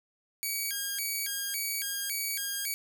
5% pulse tone with vibrato, 1916 Hz, A#6, 47 cents sharp, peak -21 dBFS, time 0.43-2.74 s, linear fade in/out 0 ms, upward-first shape square, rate 1.8 Hz, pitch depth 290 cents each way, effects none

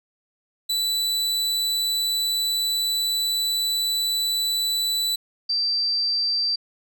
40% pulse / sine tone pair in turn, 3972 / 4683 Hz, B7 / D8, +9 / -6 cents, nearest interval minor third, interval 285 cents, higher second, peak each -20 dBFS, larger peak neither, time 0.69-5.16 / 5.49-6.56 s, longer first, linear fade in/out 10 ms, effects none

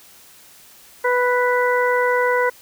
harmonic tone, 493.9 Hz, B4, in tune, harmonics 1 / 2 / 3 / 4, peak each -18 / -21 / -23 / -24 dBFS, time 1.04-2.5 s, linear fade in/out 10 ms, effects white hiss -47 dBFS RMS until 2.61 s

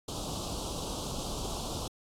pink band-stop noise, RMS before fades -36 dBFS, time 0.08-1.88 s, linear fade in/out 5 ms, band 1200 to 3000 Hz, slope 48 dB/octave, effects low-pass 9000 Hz 12 dB/octave + AAC 64 kbps

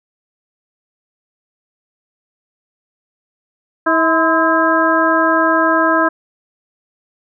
harmonic tone with a mistuned harmonic, 323.1 Hz, E4, 35 cents flat, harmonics 1 / 2 / 3 / 4 / 5, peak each -17 / -17 / -17 / -17 / -17 dBFS, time 3.86-6.09 s, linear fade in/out 10 ms, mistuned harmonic 3, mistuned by +88 cents, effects none

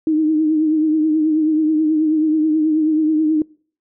sine tone with vibrato, 311.1 Hz, D#4, in tune, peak -13 dBFS, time 0.07-3.42 s, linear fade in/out 2 ms, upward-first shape triangle, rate 9.3 Hz, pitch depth 56 cents each way, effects noise-tail reverb RT60 0.5 s tail -26 dB re dry

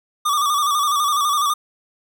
square tone with vibrato, 1174.7 Hz, D6, in tune, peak -17 dBFS, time 0.25-1.54 s, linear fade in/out 10 ms, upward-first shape square, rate 12 Hz, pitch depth 56 cents each way, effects none

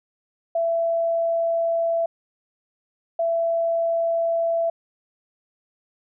sine tone pair in turn, 668 / 668 Hz, E5 / E5, +23 / +23 cents, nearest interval unison, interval 0 cents, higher neither, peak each -19 dBFS, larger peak neither, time 0.55-2.06 / 3.19-4.7 s, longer neither, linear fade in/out 5 ms, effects none

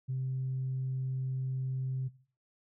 sine tone, 130.81 Hz, C3, in tune, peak -30 dBFS, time 0.08-2.09 s, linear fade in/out 20 ms, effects noise-tail reverb RT60 0.4 s tail -17 dB re dry + tanh soft clip ceiling -27 dBFS

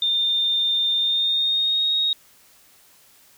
sine tone with pitch glide, 3613 to 3753 Hz, A7 to A#7, +45 to +11 cents, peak -18 dBFS, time 0.02-2.13 s, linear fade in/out 2 ms, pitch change +66 cents, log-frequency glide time 0.96-1.91 s, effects white hiss -54 dBFS RMS until 3.37 s

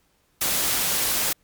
white noise, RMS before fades -23 dBFS, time 0.41-1.33 s, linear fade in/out 5 ms, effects pink hiss -65 dBFS RMS until 1.43 s + MP3 96 kbps

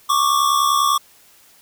square tone pair together, 1104.7 / 1174.7 Hz, C#6 / D6, -6 / 0 cents, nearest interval minor second, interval 106 cents, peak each -18 dBFS, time 0.09-0.98 s, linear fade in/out 10 ms, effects white hiss -51 dBFS RMS until 1.61 s

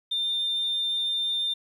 sine tone, 3603 Hz, A7, 40 cents sharp, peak -23 dBFS, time 0.11-1.54 s, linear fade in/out 10 ms, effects tanh soft clip ceiling -21 dBFS + 10-bit

